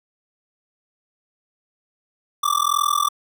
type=tone with amplitude modulation; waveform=square; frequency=1171 Hz; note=D6; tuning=5 cents flat; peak=-14 dBFS; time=2.43-3.09 s; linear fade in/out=10 ms; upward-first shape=sine; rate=42.1 Hz; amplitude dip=100%; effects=none

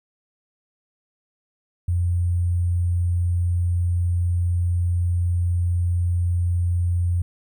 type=tone with sample-and-hold; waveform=sine; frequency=87.6 Hz; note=F2; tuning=6 cents sharp; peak=-18 dBFS; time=1.88-7.22 s; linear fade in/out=5 ms; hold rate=8820 Hz; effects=none

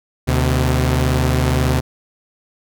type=tone pair together; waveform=sawtooth; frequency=74.8 / 127.7 Hz; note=D2 / C3; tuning=+32 / -42 cents; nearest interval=major sixth; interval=926 cents; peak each=-13 dBFS; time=0.27-1.81 s; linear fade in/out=20 ms; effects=none

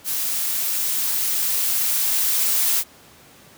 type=noise with level ramp; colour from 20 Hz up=blue; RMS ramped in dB=-24 to -19 dBFS; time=0.04-2.84 s; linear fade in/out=50 ms; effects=pink hiss -48 dBFS RMS until 3.57 s + high-pass 100 Hz 12 dB/octave

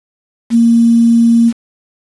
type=tone with quantisation; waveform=sine; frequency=232.2 Hz; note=A#3; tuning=7 cents flat; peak=-5 dBFS; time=0.5-1.53 s; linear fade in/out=50 ms; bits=5; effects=resampled to 24000 Hz

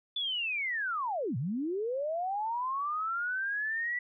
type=linear two-way sweep; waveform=sine; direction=down then up; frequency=3498 to 110.4 to 1970 Hz; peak=-30 dBFS; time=0.16-3.99 s; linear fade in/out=5 ms; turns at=1.37 s; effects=none

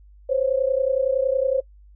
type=tone pair together; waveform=sine; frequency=517.2 / 548 Hz; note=C5 / C#5; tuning=-20 / -20 cents; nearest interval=minor second; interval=100 cents; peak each=-21 dBFS; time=0.29-1.61 s; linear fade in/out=10 ms; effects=noise-tail reverb RT60 0.1 s tail -24 dB re dry + added 50 Hz sine -46 dBFS peak until 1.95 s

